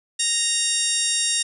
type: harmonic tone with a mistuned harmonic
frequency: 932.3 Hz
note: A#5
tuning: in tune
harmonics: 2 / 3 / 4 / 5 / 6 / 7 / 8 / 9 / 10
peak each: -34 / -31 / -26 / -34 / -26 / -34 / -26 / -32 / -26 dBFS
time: 0.19-1.43 s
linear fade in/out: 10 ms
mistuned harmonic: 9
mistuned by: +73 cents
effects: none